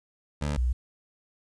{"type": "tone pair in turn", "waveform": ["20% pulse", "sine"], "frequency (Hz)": [73.3, 61.64], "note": ["D2", "B1"], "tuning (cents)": [-3, -3], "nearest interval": "minor third", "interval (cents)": 300, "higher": "first", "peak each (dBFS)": -22, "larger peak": "neither", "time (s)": [[0.41, 0.57], [0.57, 0.73]], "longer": "neither", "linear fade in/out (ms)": 10, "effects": ["resampled to 22050 Hz", "10-bit"]}